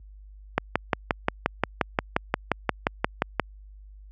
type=click train; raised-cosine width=0.5 ms; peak=-5 dBFS; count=17; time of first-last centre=0.58-3.397 s; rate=5.68 Hz; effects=added 50 Hz sine -39 dBFS peak until 4.11 s + high-pass 60 Hz 12 dB/octave